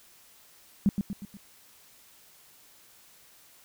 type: tone with echo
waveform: sine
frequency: 200.5 Hz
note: G3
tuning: 39 cents sharp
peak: -18 dBFS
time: 0.86-0.89 s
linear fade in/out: 0 ms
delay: 120 ms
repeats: 4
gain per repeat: -6 dB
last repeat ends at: 1.37 s
effects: white hiss -57 dBFS RMS until 3.64 s